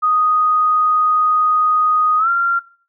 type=tone with pitch glide; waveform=sine; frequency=1244.5 to 1380.9 Hz; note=D#6 to F6; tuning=0 to -20 cents; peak=-12 dBFS; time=0.02-2.6 s; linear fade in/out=20 ms; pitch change=+180 cents; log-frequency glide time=2.18-2.29 s; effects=noise-tail reverb RT60 0.4 s tail -18 dB re dry